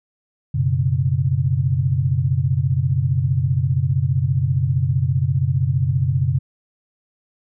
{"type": "chord", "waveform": "sine", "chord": "F# suspended fourth", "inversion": "none", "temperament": "equal", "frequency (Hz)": [92.5, 123.47, 138.59], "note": ["F#2", "B2", "C#3"], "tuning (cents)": [0, 0, 0], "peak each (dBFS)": [-22, -20, -19], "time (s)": [0.54, 6.39], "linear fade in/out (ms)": 10, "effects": []}